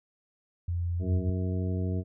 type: tone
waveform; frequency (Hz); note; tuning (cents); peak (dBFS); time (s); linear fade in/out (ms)
sine; 86.6; F2; -14; -27; 0.68-1.3; 5
type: harmonic tone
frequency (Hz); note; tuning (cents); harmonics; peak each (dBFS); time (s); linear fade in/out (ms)
92.3; F#2; -4; 1 / 2 / 3 / 4 / 5 / 7; -28 / -34 / -38 / -40 / -42 / -45; 0.99-2.04; 50
effects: none